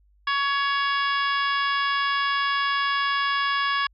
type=harmonic tone with a mistuned harmonic; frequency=560 Hz; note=C#5; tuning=18 cents sharp; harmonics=2 / 3 / 4 / 5 / 6 / 7 / 8 / 9; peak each=-24 / -26 / -34 / -33 / -32 / -42 / -42 / -37 dBFS; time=0.27-3.87 s; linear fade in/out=5 ms; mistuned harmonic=8; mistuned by=+22 cents; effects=added 50 Hz sine -57 dBFS peak until 3.93 s